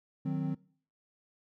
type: chord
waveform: triangle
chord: C diminished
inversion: first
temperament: equal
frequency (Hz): 155.56 / 185 / 261.6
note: Eb3 / Gb3 / C4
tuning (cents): 0 / 0 / 0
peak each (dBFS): -31 / -34 / -33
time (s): 0.25-0.55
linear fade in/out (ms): 10
effects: noise-tail reverb RT60 0.5 s tail -22 dB re dry